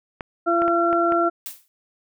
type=clicks; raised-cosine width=0.5 ms; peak=-15 dBFS; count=5; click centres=0.208 / 0.62 / 0.68 / 0.929 / 1.122 s
type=harmonic tone; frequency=340.4 Hz; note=F4; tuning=44 cents flat; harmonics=1 / 2 / 4; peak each=-21 / -21 / -21 dBFS; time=0.46-1.3 s; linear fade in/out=20 ms
type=noise with exponential decay; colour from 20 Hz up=blue; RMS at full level=-29 dBFS; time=1.46-1.68 s; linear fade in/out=0 ms; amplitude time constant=47 ms
effects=none